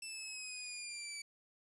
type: linear sweep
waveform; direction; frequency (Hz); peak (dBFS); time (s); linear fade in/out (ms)
15% pulse; down; 2658 to 2294; -36; 0.02-1.22; 5
effects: resampled to 24000 Hz + 11-bit